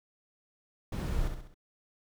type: noise with echo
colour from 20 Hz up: brown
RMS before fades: -32 dBFS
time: 0.92-1.28 s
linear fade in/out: 5 ms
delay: 66 ms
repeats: 4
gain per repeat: -6 dB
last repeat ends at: 1.544 s
effects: none